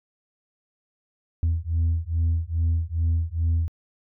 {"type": "beating tone pair", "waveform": "sine", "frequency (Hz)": [81.5, 83.9], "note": ["E2", "E2"], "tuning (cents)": [-19, 31], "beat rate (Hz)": 2.4, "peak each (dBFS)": -22, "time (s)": [1.43, 3.68], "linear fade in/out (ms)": 0, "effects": ["tanh soft clip ceiling -17 dBFS"]}